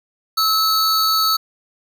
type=tone pair together; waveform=square; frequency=1299 / 4461 Hz; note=E6 / C#8; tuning=-26 / +10 cents; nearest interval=octave + major sixth; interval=2136 cents; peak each=-18 dBFS; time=0.37-1.37 s; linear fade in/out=10 ms; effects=none